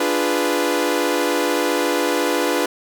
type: chord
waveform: sawtooth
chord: D diminished seventh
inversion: none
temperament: equal with one note detuned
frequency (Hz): 293.7 / 347.8 / 415.3 / 493.9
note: D4 / F4 / Ab4 / Cb5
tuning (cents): 0 / -7 / 0 / 0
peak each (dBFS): -19 / -19 / -22 / -18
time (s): 0-2.66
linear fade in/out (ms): 5
effects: none